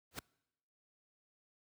pink noise with exponential growth, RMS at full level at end -37 dBFS, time 0.11-0.19 s, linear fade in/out 2 ms, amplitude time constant 16 ms, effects noise-tail reverb RT60 0.9 s tail -25 dB re dry + high-pass 60 Hz 12 dB/octave

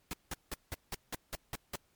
pink noise bursts, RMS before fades -38 dBFS, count 9, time 0.11-1.757 s, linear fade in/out 0 ms, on 23 ms, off 180 ms, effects pink hiss -72 dBFS RMS until 1.95 s + MP3 96 kbps

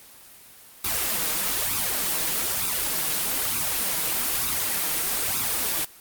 white noise with flanger, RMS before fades -25 dBFS, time 0.84-5.85 s, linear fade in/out 5 ms, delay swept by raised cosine 0.79 to 6.49 ms, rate 1.1 Hz, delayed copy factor +0.85, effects white hiss -48 dBFS RMS until 6 s + Opus 24 kbps

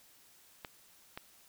clicks, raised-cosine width 0.3 ms, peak -25 dBFS, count 2, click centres 0.648 / 1.175 s, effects white hiss -62 dBFS RMS until 1.48 s

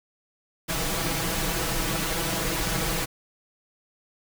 pink noise with comb filter, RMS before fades -27 dBFS, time 0.68-3.06 s, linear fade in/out 20 ms, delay 6.1 ms, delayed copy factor +0.9, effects none

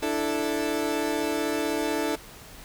30% pulse chord, D suspended second, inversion none, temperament equal, 293.7 / 329.6 / 440 Hz, D4 / E4 / A4, 0 / 0 / 0 cents, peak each -27 dBFS, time 0.02-2.16 s, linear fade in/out 10 ms, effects pink hiss -46 dBFS RMS until 2.64 s

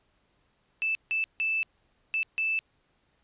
sine tone bursts at uneven times, 2637 Hz, E7, in tune, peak -25 dBFS, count 5, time 0.82-0.95 / 1.11-1.24 / 1.4-1.63 / 2.14-2.23 / 2.38-2.59 s, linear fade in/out 0 ms, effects pink hiss -70 dBFS RMS until 3.23 s + resampled to 8000 Hz

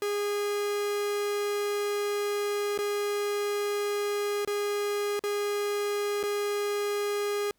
45% pulse tone with dropouts, 410.5 Hz, G#4, 20 cents flat, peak -27 dBFS, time 0.02-7.51 s, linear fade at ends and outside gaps 1 ms, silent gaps 2.777-2.788 / 4.449-4.475 / 5.193-5.238 / 6.23-6.236 s, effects pink hiss -72 dBFS RMS until 7.58 s

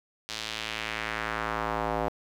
square tone with band-pass filter sweep, 55 Hz, A1, in tune, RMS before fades -32 dBFS, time 0.29-2.09 s, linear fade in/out 0 ms, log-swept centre 4400 to 690 Hz, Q 1.5, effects 9-bit

